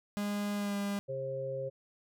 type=tone with pitch glide; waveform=45% pulse; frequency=205 to 201.4 Hz; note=G#3 to G3; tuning=-22 to +47 cents; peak=-32 dBFS; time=0.17-0.99 s; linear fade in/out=0 ms; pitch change=-31 cents; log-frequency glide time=0.56-0.76 s
type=harmonic tone; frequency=133.9 Hz; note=C3; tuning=40 cents sharp; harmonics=1 / 3 / 4; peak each=-42 / -43 / -35 dBFS; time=1.08-1.7 s; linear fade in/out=20 ms
effects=none